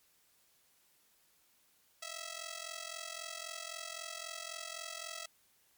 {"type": "ring-modulated tone", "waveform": "5% pulse", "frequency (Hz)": 655, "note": "E5", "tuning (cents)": -11, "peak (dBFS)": -28, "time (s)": [2.02, 5.26], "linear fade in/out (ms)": 5, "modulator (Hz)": 21.9, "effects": ["white hiss -70 dBFS RMS until 5.77 s", "MP3 96 kbps"]}